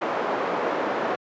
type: band-pass noise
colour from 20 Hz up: pink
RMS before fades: -26 dBFS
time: 0.01-1.16 s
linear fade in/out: 10 ms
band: 380 to 1200 Hz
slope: 12 dB/octave
effects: high-pass 150 Hz 12 dB/octave + resampled to 16000 Hz